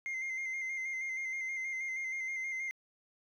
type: tone with vibrato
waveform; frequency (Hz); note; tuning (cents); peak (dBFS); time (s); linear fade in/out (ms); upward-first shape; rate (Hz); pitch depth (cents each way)
sine; 2095; C7; +2; -32; 0.06-2.71; 0; square; 6.3; 25
effects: tanh soft clip ceiling -34 dBFS + 12-bit